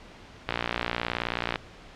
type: click train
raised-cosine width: 0.3 ms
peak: -10 dBFS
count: 64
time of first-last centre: 0.49-1.558 s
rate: 59 Hz
effects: pink hiss -48 dBFS RMS until 1.95 s + low-pass 4000 Hz 12 dB/octave